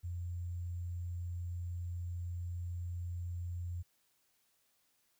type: tone with sample-and-hold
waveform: sine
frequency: 87.31 Hz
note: F2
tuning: in tune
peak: -37 dBFS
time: 0.03-3.83 s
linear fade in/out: 20 ms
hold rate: 7350 Hz
effects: white hiss -75 dBFS RMS until 5.19 s